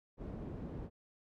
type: low-pass noise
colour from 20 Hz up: white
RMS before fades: -44 dBFS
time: 0.17-0.9 s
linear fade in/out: 50 ms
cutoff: 270 Hz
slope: 12 dB/octave
effects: none